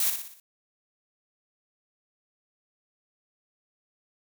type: noise with echo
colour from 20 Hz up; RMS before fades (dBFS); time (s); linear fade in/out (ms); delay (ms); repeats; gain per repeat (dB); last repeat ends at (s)
blue; -25; 0-0.1; 2; 60; 5; -6; 0.4
effects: none